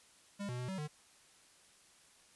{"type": "tone with pitch steps", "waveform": "square", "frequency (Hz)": [201.4, 123.4, 124.8, 190.3, 150.6], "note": ["G3", "B2", "B2", "F#3", "D3"], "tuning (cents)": [47, -1, 19, 49, 44], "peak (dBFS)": -39, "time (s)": [0.39, 0.88], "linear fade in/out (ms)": 20, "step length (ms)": 98, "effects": ["white hiss -64 dBFS RMS until 2.35 s", "resampled to 24000 Hz"]}